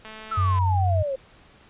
click train, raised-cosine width 0.3 ms, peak -25 dBFS, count 118, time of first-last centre 0.05-0.587 s, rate 218 Hz
sine exponential sweep, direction down, 1356 to 521 Hz, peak -24 dBFS, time 0.31-1.16 s, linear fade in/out 10 ms
sine tone, 92.5 Hz, F#2, in tune, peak -19 dBFS, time 0.37-1.03 s, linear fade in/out 10 ms
effects pink hiss -53 dBFS RMS until 1.69 s + resampled to 8000 Hz

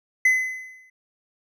triangle tone with exponential decay, 2030 Hz, B6, 47 cents sharp, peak -11 dBFS, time 0.25-0.9 s, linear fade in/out 5 ms, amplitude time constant 140 ms, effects none

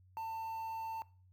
triangle tone with quantisation, 896 Hz, A5, 31 cents sharp, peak -36 dBFS, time 0.17-1.02 s, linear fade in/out 0 ms, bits 10, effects noise-tail reverb RT60 0.4 s tail -20 dB re dry + added 92 Hz sine -61 dBFS peak until 1.32 s

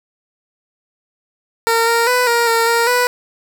15% pulse tone with pitch steps, 458.3 / 464.4 / 497.6 / 470.3 / 458.8 / 465.9 / 492.9 Hz, A#4 / A#4 / B4 / A#4 / A#4 / A#4 / B4, -29 / -7 / +13 / +15 / -28 / -1 / -3 cents, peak -6 dBFS, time 1.67-3.07 s, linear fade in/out 0 ms, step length 200 ms, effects none

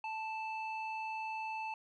square tone with low-pass filter, 880 Hz, A5, in tune, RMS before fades -40 dBFS, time 0.04-1.74 s, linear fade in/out 2 ms, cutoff 2400 Hz, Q 2.4, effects none

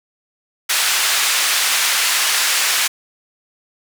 pink band-pass noise, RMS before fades -17 dBFS, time 0.69-2.88 s, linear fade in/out 10 ms, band 1600 to 12000 Hz, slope 12 dB/octave, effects none

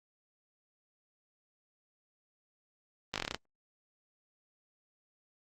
slowing click train, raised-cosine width 0.2 ms, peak -15 dBFS, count 9, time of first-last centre 3.14-3.346 s, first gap 18 ms, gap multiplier 1.1, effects Opus 24 kbps

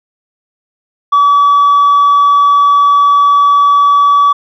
triangle tone with tanh clipping, 1144 Hz, D6, 46 cents flat, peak -5 dBFS, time 1.12-4.33 s, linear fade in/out 10 ms, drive 6 dB, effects none

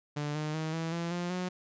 sawtooth tone with pitch steps, 147.5 / 152.7 / 158.09 / 163.66 / 169.43 / 175.41 / 181.59 Hz, D3 / D#3 / D#3 / E3 / E3 / F3 / F#3, +8 / -32 / +28 / -12 / +48 / +8 / -32 cents, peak -28 dBFS, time 0.16-1.49 s, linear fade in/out 10 ms, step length 190 ms, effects resampled to 16000 Hz

